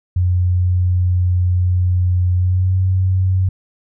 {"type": "tone with pitch glide", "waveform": "sine", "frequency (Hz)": [90.1, 93.44], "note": ["F#2", "F#2"], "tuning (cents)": [-45, 18], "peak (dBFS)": -12, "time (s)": [0.16, 3.49], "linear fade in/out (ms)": 5, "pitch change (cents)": 63, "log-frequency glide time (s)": [2.35, 2.76], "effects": []}